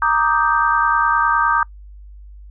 sine chord, Eb major seventh, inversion second, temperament equal, 932.3 / 1174.7 / 1244.5 / 1568 Hz, Bb5 / D6 / Eb6 / G6, 0 / 0 / 0 / 0 cents, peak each -19 dBFS, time 0.02-1.63 s, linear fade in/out 2 ms, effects noise-tail reverb RT60 0.1 s tail -26 dB re dry + added 50 Hz sine -36 dBFS peak until 2.5 s

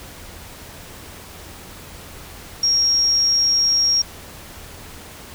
sine tone, 5588 Hz, F8, in tune, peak -14 dBFS, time 2.63-4.02 s, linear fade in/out 5 ms, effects added 82 Hz sine -46 dBFS peak until 5.34 s + pink hiss -39 dBFS RMS until 5.34 s

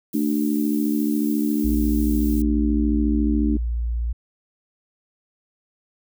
violet noise, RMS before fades -37 dBFS, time 0.13-2.42 s, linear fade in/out 2 ms
harmonic tone, 74.1 Hz, D2, 16 cents sharp, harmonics 3 / 4 / 5, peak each -22 / -21 / -33 dBFS, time 0.14-3.57 s, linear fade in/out 5 ms
sine tone, 58.27 Hz, A#1, in tune, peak -21 dBFS, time 1.64-4.13 s, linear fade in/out 10 ms
effects none

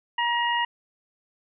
harmonic tone, 950 Hz, A#5, 33 cents sharp, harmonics 1 / 2 / 3, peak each -24 / -27 / -29 dBFS, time 0.18-0.65 s, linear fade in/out 5 ms, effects none

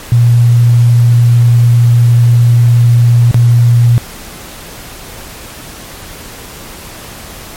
sine tone with dropouts, 119.2 Hz, A#2, 39 cents sharp, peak -3 dBFS, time 0.12-3.98 s, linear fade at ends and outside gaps 0 ms, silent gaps 3.312-3.344 s, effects pink hiss -29 dBFS RMS until 7.56 s + MP3 64 kbps

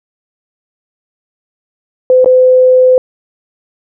sine tone with dropouts, 510 Hz, C5, 44 cents flat, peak -3 dBFS, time 2.1-2.98 s, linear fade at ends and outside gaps 1 ms, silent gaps 2.245-2.259 s, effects none

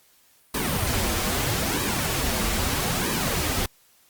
pink noise with flanger, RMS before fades -25 dBFS, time 0.54-3.66 s, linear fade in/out 5 ms, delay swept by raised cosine 1.4 to 7.4 ms, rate 0.78 Hz, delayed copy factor -0.65, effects white hiss -59 dBFS RMS until 4.09 s + Opus 48 kbps

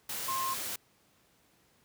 sine tone in noise, 1059 Hz, C6, 21 cents sharp, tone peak -31 dBFS, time 0.28-0.54 s, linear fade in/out 5 ms, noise white, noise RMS -37 dBFS, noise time 0.09-0.76 s, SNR +3 dB, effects pink hiss -67 dBFS RMS until 1.84 s + high-pass 80 Hz 12 dB/octave

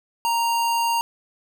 square tone, 931 Hz, A#5, 2 cents flat, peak -20 dBFS, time 0.25-1.01 s, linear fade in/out 0 ms, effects none

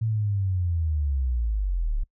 sine linear sweep, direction down, 113.7 to 32.7 Hz, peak -22 dBFS, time 0.01-2.04 s, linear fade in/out 10 ms, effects noise-tail reverb RT60 0.1 s tail -24 dB re dry

